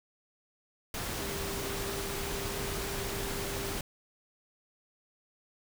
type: tone in noise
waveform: sine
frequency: 396.2 Hz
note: G4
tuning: 18 cents sharp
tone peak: -40 dBFS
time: 1.2-3.77 s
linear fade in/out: 2 ms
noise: pink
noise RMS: -36 dBFS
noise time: 0.94-3.81 s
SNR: -7 dB
effects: none